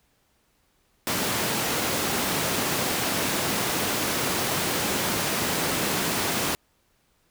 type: high-pass noise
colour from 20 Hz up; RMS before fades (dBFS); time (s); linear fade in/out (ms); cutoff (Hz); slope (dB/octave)
pink; -26; 1.07-6.55; 0; 150; 12
effects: pink hiss -67 dBFS RMS until 7.3 s